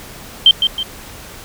sine tone with echo, 3136 Hz, G7, in tune, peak -3 dBFS, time 0.46-0.51 s, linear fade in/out 2 ms, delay 160 ms, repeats 2, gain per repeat -7 dB, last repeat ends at 0.83 s, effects pink hiss -35 dBFS RMS until 1.44 s

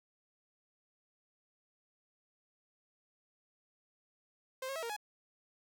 sawtooth tone with pitch steps, 522 / 543 / 649 / 465.1 / 839 Hz, C5 / C#5 / E5 / A#4 / G#5, -4 / -36 / -27 / -4 / +17 cents, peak -34 dBFS, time 4.62-4.965 s, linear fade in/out 5 ms, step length 69 ms, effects none

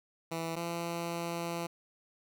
10% pulse tone pair in turn, 164.8 / 169.73 Hz, E3 / F3, 0 / -49 cents, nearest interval minor second, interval 51 cents, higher second, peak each -26 dBFS, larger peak neither, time 0.31-0.56 / 0.56-1.67 s, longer second, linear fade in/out 10 ms, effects none

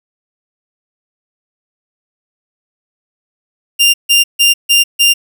sawtooth tone bursts, 2794 Hz, F7, in tune, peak -3 dBFS, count 5, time 3.79-5.14 s, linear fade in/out 20 ms, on 150 ms, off 150 ms, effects none

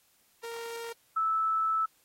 sawtooth / sine tone pair in turn, 463.7 / 1311.5 Hz, A#4 / E6, -9 / -9 cents, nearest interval octave + tritone, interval 1800 cents, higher second, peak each -33 / -25 dBFS, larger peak second, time 0.43-0.93 / 1.16-1.86 s, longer second, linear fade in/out 10 ms, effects white hiss -67 dBFS RMS until 2.04 s + AAC 48 kbps

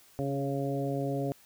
harmonic tone with a mistuned harmonic, 138.3 Hz, C#3, 4 cents flat, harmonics 1 / 2 / 3 / 4 / 5, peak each -33 / -34 / -36 / -36 / -39 dBFS, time 0.19-1.32 s, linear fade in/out 0 ms, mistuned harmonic 2, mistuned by +16 cents, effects white hiss -59 dBFS RMS until 1.45 s

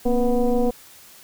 sine tone with frequency modulation, 236.9 Hz, A#3, 28 cents sharp, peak -16 dBFS, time 0.05-0.71 s, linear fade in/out 10 ms, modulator 250 Hz, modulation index 1.5, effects white hiss -47 dBFS RMS until 1.23 s

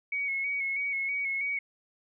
sine tone with vibrato, 2217 Hz, C#7, in tune, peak -28 dBFS, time 0.12-1.59 s, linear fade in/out 5 ms, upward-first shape square, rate 3.1 Hz, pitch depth 29 cents each way, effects none

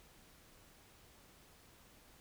silence, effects pink hiss -63 dBFS RMS until 2.2 s

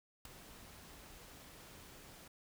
pink noise with ADSR envelope, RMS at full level -43 dBFS, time 0.25-2.28 s, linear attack 4 ms, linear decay 5 ms, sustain -13 dB, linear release 6 ms, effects none

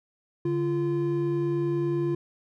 triangle tone pair together, 144.72 / 344.2 Hz, D3 / F4, -25 / -25 cents, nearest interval octave + minor third, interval 1500 cents, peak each -27 / -23 dBFS, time 0.45-2.15 s, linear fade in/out 5 ms, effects none

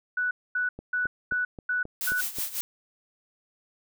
sine tone bursts, 1481 Hz, F#6, 1 cent sharp, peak -24 dBFS, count 6, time 0.17-2.21 s, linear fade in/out 5 ms, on 140 ms, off 240 ms
click train, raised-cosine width 2 ms, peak -26 dBFS, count 7, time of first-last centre 0.79-2.386 s, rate 3.76 Hz
blue noise with tremolo, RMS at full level -29 dBFS, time 2.01-2.61 s, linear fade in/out 0 ms, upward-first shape sine, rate 5.5 Hz, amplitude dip 80%
effects none

